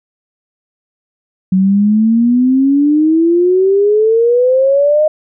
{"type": "exponential sweep", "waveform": "sine", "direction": "up", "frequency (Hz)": [185, 622.3], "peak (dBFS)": -7, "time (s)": [1.52, 5.08], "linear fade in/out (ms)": 5, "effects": []}